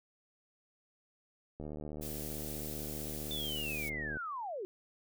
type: click train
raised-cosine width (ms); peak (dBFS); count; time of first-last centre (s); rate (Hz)
2; -30; 195; 1.6-4.17; 75.5
type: noise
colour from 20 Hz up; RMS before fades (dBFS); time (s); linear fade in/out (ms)
blue; -44; 2.01-3.9; 20
type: linear sweep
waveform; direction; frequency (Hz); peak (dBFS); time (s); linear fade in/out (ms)
sine; down; 3569 to 349.2; -37; 3.31-4.65; 0
effects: none